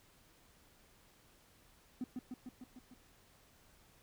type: tone with echo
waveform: triangle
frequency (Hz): 251.1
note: B3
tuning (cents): +29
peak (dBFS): -33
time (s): 2.01-2.04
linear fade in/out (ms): 2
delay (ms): 150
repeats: 6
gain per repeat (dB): -3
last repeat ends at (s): 2.94
effects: tanh soft clip ceiling -32 dBFS + pink hiss -66 dBFS RMS until 4.02 s